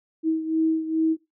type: beating tone pair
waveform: sine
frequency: 319.8 / 322.2 Hz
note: D#4 / E4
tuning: +48 / -39 cents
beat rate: 2.4 Hz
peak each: -21 / -26 dBFS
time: 0.23-1.17 s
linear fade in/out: 50 ms
effects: noise-tail reverb RT60 0.2 s tail -18 dB re dry